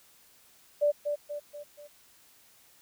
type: tone with echo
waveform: sine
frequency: 586 Hz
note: D5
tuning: 4 cents flat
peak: -21 dBFS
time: 0.81-0.92 s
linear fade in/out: 20 ms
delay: 240 ms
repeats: 4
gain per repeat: -6 dB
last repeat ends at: 1.88 s
effects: white hiss -60 dBFS RMS until 2.81 s